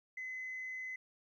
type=tone; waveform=sine; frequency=2033 Hz; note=B6; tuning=50 cents sharp; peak=-39 dBFS; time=0.17-0.96 s; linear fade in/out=5 ms; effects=tanh soft clip ceiling -36 dBFS + 13-bit